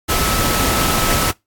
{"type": "tone in noise", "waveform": "sine", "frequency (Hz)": 1300, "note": "E6", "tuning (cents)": -24, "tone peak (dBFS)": -23, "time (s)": [0.08, 1.32], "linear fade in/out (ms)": 20, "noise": "pink", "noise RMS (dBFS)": -17, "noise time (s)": [0.08, 1.32], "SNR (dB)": -9, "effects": ["noise-tail reverb RT60 0.2 s tail -24 dB re dry", "AAC 64 kbps"]}